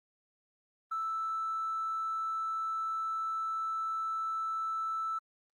triangle tone with tanh clipping, 1318.5 Hz, E6, in tune, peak -31 dBFS, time 0.91-5.19 s, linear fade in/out 10 ms, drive 1 dB, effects Opus 24 kbps

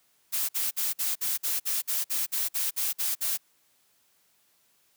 blue noise bursts, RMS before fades -28 dBFS, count 14, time 0.32-3.376 s, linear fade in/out 20 ms, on 170 ms, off 52 ms, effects white hiss -67 dBFS RMS until 4.96 s + high-pass 80 Hz 12 dB/octave

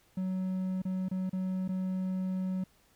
triangle tone with dropouts, 186.6 Hz, F#3, 15 cents sharp, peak -28 dBFS, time 0.17-2.64 s, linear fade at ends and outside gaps 5 ms, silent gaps 0.82-0.851 / 1.086-1.112 / 1.296-1.33 / 1.679-1.689 s, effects pink hiss -66 dBFS RMS until 2.95 s

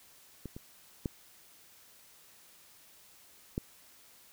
clicks, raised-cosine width 3 ms, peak -27 / -30 / -19 / -19 dBFS, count 4, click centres 0.457 / 0.565 / 1.058 / 3.579 s, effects white hiss -59 dBFS RMS until 4.32 s

